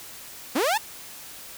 sawtooth linear sweep, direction up, 220 to 932.3 Hz, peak -17 dBFS, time 0.55-0.78 s, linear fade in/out 10 ms, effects white hiss -42 dBFS RMS until 1.57 s

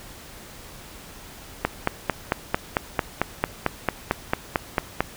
click train, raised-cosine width 0.5 ms, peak -4 dBFS, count 16, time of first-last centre 1.65-5.006 s, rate 4.47 Hz, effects pink hiss -43 dBFS RMS until 5.16 s

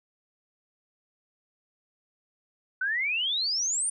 sine exponential sweep, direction up, 1480 to 9397 Hz, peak -25 dBFS, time 2.81-3.9 s, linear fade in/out 5 ms, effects none

